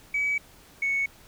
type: tone pair in turn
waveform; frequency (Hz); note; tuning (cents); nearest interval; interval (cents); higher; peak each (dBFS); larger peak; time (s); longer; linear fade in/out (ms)
sine; 2280 / 2215; C#7 / C#7; +48 / -2; minor second; 50; first; -22; neither; 0.14-0.38 / 0.82-1.06; neither; 5
effects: tanh soft clip ceiling -19 dBFS + pink hiss -53 dBFS RMS until 1.27 s